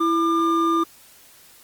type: tone pair together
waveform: triangle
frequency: 331.4 / 1200 Hz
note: E4 / D6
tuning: +9 / +37 cents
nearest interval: octave + minor seventh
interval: 2228 cents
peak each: -18 dBFS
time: 0-0.84 s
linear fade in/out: 10 ms
effects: white hiss -50 dBFS RMS until 1.63 s + Opus 32 kbps